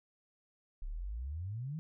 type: exponential sweep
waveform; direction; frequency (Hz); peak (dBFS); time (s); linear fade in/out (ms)
sine; up; 32 to 164.81; -37; 0.82-1.79; 0
effects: none